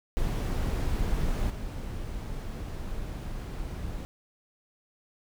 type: noise with level steps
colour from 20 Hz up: brown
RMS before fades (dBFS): -28 / -35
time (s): 0.17-4.05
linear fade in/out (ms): 0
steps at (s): 1.5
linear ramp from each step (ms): 2
effects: none